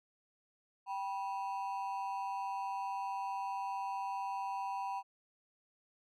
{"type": "ring-modulated tone", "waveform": "triangle", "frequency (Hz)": 880, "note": "A5", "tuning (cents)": 0, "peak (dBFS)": -31, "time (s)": [0.86, 5.03], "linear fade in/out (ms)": 50, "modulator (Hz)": 97.7, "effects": []}